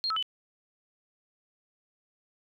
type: tone with pitch steps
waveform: sine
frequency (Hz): 4227 / 1305 / 3002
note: C8 / E6 / F#7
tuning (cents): +17 / -18 / +24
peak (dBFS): -27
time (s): 0.04-0.226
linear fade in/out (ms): 0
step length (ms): 62
effects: 11-bit